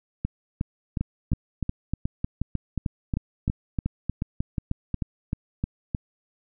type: two click trains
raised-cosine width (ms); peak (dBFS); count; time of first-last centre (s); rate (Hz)
5; -13 / -13; 17 / 14; 1.01-5.948 / 0.25-4.943; 3.24 / 2.77
effects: none